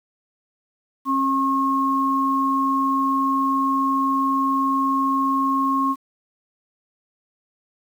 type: tone pair together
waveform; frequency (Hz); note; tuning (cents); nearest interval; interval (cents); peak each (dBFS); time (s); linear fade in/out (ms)
sine; 270 / 1082.7; C#4 / C#6; -45 / -41; 2 octaves; 2404; -22 / -19; 1.05-5.96; 50
effects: 8-bit